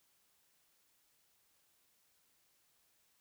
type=silence; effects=white hiss -74 dBFS RMS until 3.2 s